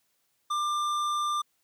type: tone with tanh clipping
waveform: triangle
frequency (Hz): 1191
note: D6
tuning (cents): +24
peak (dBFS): -28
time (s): 0.5-1.42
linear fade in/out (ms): 10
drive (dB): 18
effects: white hiss -73 dBFS RMS until 1.63 s + high-pass 60 Hz 12 dB/octave